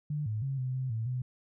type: tone with pitch steps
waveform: sine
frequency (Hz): 148.7 / 107.8 / 135.8 / 128.2 / 130.1 / 112.2 / 126.2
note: D3 / A2 / C#3 / C3 / C3 / A2 / B2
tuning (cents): +22 / -35 / -35 / -35 / -9 / +34 / +38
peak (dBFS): -30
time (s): 0.1-1.22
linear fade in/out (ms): 5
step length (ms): 160
effects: none